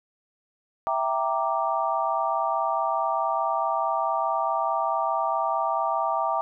sine chord, E half-diminished seventh, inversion none, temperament equal, 659.3 / 784 / 932.3 / 1174.7 Hz, E5 / G5 / Bb5 / D6, 0 / 0 / 0 / 0 cents, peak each -28 dBFS, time 0.87-6.41 s, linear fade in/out 0 ms, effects none

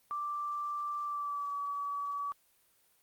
sine tone with pitch glide, 1174.7 to 1141.9 Hz, D6 to D6, 0 to -49 cents, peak -33 dBFS, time 0.11-2.32 s, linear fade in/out 0 ms, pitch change -49 cents, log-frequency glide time 1.03-1.53 s, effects white hiss -69 dBFS RMS until 3.02 s + Opus 32 kbps

